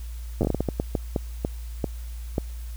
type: slowing click train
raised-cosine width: 2 ms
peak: -10 dBFS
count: 15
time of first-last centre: 0.41-2.382 s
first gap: 9 ms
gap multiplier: 1.37
effects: added 58 Hz sine -32 dBFS peak until 2.76 s + white hiss -51 dBFS RMS until 2.76 s